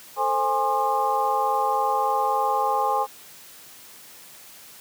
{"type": "tone cluster", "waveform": "sine", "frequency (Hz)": [442.7, 526, 822, 1061, 1206], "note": ["A4", "C5", "G#5", "C6", "D6"], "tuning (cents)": [11, 9, -18, 24, 46], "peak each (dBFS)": [-31, -29, -22, -26, -31], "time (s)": [0.16, 3.07], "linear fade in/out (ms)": 50, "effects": ["white hiss -46 dBFS RMS until 4.8 s", "high-pass 100 Hz 12 dB/octave"]}